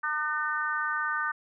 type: harmonic tone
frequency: 302.8 Hz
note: D#4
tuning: 47 cents flat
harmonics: 3 / 4 / 5 / 6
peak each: -38 / -31 / -30 / -35 dBFS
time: 0.03-1.32 s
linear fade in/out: 10 ms
effects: none